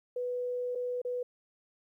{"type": "tone with dropouts", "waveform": "sine", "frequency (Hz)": 493.9, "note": "B4", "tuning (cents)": 0, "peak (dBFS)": -31, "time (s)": [0.16, 1.23], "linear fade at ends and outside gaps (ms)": 5, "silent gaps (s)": [[0.751, 0.755], [1.017, 1.049]], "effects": ["12-bit"]}